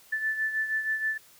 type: beating tone pair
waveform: sine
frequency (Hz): 1754 / 1760.3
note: A6 / A6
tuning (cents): -6 / 0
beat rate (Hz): 6.3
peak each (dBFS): -27 / -34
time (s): 0.12-1.18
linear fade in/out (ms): 10
effects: white hiss -56 dBFS RMS until 1.39 s